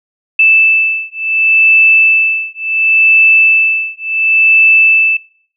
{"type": "beating tone pair", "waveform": "sine", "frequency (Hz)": [2637, 2637.7], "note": ["E7", "E7"], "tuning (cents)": [0, 0], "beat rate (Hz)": 0.7, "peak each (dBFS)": -10, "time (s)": [0.39, 5.17], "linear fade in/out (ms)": 5, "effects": ["noise-tail reverb RT60 0.6 s tail -23 dB re dry"]}